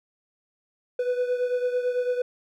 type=beating tone pair; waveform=triangle; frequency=493.9 / 502.9 Hz; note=B4 / B4; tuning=0 / +31 cents; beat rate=9 Hz; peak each=-22 / -28 dBFS; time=0.99-2.22 s; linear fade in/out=5 ms; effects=none